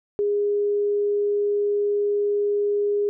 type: tone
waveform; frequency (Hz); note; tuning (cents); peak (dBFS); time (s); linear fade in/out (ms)
sine; 410.3; G#4; -21; -19; 0.19-3.09; 0
effects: none